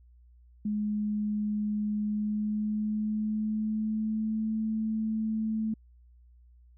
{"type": "tone with pitch glide", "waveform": "sine", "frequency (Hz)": [210, 219.2], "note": ["G#3", "A3"], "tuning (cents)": [19, -6], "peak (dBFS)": -27, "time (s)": [0.65, 5.74], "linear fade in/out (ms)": 5, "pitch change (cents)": 75, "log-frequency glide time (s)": [2.04, 4.53], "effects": ["added 60 Hz sine -54 dBFS peak until 6.77 s"]}